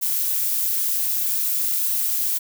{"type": "noise with amplitude modulation", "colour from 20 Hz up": "violet", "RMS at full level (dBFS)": -20, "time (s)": [0.01, 2.39], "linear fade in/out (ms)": 20, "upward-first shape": "sine", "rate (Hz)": 190, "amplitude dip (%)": 50, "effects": []}